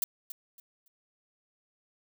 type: noise with echo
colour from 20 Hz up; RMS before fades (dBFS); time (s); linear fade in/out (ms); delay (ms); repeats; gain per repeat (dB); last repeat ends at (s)
violet; -28; 0.02-0.04; 2; 280; 3; -12; 0.88
effects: none